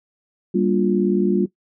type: chord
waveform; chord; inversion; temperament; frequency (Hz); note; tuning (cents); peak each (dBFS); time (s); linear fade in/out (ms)
sine; G minor seventh; none; just; 196 / 235.2 / 294 / 352.8; G3 / Bb3 / D4 / F4; 0 / +16 / +2 / +18; -19 / -23 / -25 / -19; 0.54-1.46; 10
effects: noise-tail reverb RT60 0.1 s tail -17 dB re dry